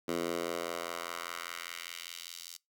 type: tone with high-pass filter sweep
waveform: 10% pulse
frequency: 85 Hz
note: F2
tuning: 46 cents flat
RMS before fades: -39 dBFS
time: 0.08-2.57 s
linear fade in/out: 5 ms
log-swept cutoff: 290 to 5000 Hz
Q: 1.2
effects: noise-tail reverb RT60 0.2 s tail -24 dB re dry